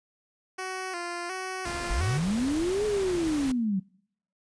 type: tone with vibrato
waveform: 10% pulse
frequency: 360.7 Hz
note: F#4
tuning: 44 cents flat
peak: -24 dBFS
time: 0.58-2.18 s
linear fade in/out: 10 ms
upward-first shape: square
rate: 1.4 Hz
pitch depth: 65 cents each way
type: noise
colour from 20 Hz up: pink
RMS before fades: -37 dBFS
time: 1.65-3.52 s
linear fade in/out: 5 ms
type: linear two-way sweep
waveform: sine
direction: up then down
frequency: 34.48 to 429.2 to 182.1 Hz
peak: -24 dBFS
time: 1.9-3.8 s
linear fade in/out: 10 ms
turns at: 2.85 s
effects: noise-tail reverb RT60 0.7 s tail -26 dB re dry + resampled to 22050 Hz